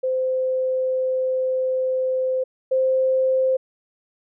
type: tone pair in turn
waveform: sine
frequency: 517 / 522.1 Hz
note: C5 / C5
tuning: -21 / -4 cents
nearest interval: unison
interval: 17 cents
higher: second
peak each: -19 / -16 dBFS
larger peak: second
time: 0.03-2.44 / 2.71-3.57 s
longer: first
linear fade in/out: 10 ms
effects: none